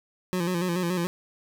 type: tone with vibrato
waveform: 25% pulse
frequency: 176.8 Hz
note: F3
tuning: 22 cents sharp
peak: -21 dBFS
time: 0.33-1.07 s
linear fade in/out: 0 ms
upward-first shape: square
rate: 7 Hz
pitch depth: 59 cents each way
effects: none